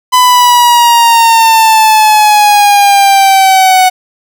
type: exponential sweep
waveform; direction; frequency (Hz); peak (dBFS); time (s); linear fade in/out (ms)
45% pulse; down; 1007 to 740; -3; 0.12-3.9; 20
effects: none